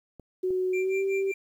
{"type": "clicks", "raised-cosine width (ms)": 2, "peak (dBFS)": -31, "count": 2, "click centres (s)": [0.197, 0.506]}
{"type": "tone with pitch glide", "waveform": "sine", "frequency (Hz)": [370, 388.8], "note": ["F#4", "G4"], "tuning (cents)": [0, -14], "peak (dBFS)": -24, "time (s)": [0.43, 1.32], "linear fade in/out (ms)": 10, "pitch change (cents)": 86, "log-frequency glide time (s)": [0.75, 1.01]}
{"type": "tone with tremolo", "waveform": "triangle", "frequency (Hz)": 2367, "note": "D7", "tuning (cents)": 13, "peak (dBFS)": -30, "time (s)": [0.73, 1.34], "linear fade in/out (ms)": 5, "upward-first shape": "sine", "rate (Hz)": 5.3, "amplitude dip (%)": 95}
{"effects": ["10-bit"]}